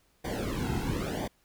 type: noise with flanger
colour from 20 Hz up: brown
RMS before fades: -32 dBFS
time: 0.24-1.28 s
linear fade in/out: 10 ms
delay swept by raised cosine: 0.74 to 1.74 ms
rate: 0.99 Hz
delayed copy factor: -0.95
effects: pink hiss -68 dBFS RMS until 1.44 s